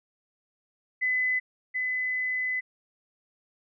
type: tone pair in turn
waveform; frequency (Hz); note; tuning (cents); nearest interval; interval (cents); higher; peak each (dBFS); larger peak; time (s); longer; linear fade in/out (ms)
sine; 2013 / 2013; B6 / B6; +33 / +33; unison; 0; neither; -23 / -26; first; 1.01-1.4 / 1.74-2.61; second; 20
effects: none